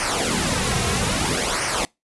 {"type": "noise with flanger", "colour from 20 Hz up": "pink", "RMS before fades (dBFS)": -22, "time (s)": [0, 1.85], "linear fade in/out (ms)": 0, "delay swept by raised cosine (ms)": [0.26, 3.46], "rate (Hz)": 0.61, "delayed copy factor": -0.7, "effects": ["noise-tail reverb RT60 0.2 s tail -25 dB re dry", "resampled to 24000 Hz"]}